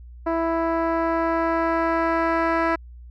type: tone with low-pass filter sweep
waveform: 10% pulse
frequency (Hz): 330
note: E4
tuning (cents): +2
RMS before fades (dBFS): -22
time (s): 0.26-2.76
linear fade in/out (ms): 10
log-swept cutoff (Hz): 890 to 1800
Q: 0.84
effects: added 60 Hz sine -39 dBFS peak until 3.1 s